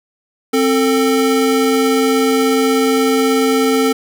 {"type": "tone pair together", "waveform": "square", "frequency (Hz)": [264, 445.5], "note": ["C4", "A4"], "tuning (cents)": [16, 22], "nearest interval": "major sixth", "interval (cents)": 906, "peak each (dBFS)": -15, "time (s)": [0.53, 3.93], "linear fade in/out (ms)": 10, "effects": []}